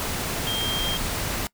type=tone in noise; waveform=sine; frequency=3199 Hz; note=G7; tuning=34 cents sharp; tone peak=-25 dBFS; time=0.47-0.97 s; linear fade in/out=0 ms; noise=pink; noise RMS=-28 dBFS; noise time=0-1.47 s; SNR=0 dB; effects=noise-tail reverb RT60 0.1 s tail -22 dB re dry